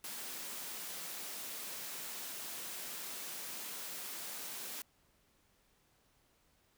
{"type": "high-pass noise", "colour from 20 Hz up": "white", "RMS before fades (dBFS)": -44, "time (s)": [0.04, 4.82], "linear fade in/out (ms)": 2, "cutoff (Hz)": 160, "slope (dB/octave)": 48, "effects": ["pink hiss -72 dBFS RMS until 6.77 s"]}